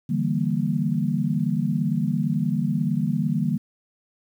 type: chord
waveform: sine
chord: E half-diminished seventh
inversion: third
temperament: equal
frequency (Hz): 146.83 / 164.81 / 196 / 233.1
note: D3 / E3 / G3 / Bb3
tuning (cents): 0 / 0 / 0 / 0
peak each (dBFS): -26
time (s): 0.09-3.58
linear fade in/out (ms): 10
effects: 9-bit